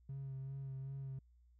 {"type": "tone with vibrato", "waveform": "triangle", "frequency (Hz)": 135.3, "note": "C#3", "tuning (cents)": -42, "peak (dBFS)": -39, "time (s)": [0.09, 1.19], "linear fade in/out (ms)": 5, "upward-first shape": "sine", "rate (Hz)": 2.6, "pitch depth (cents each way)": 25, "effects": ["tanh soft clip ceiling -38 dBFS", "added 60 Hz sine -64 dBFS peak until 1.59 s"]}